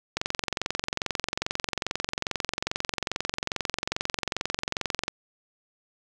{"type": "click train", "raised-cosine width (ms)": 0.2, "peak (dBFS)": -9, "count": 111, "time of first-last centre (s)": [0.17, 5.081], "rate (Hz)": 22.4, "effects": []}